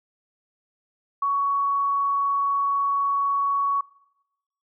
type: tone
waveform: sine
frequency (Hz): 1119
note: C#6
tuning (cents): +16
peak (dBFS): -20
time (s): 1.22-3.81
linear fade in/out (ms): 5
effects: noise-tail reverb RT60 0.9 s tail -22 dB re dry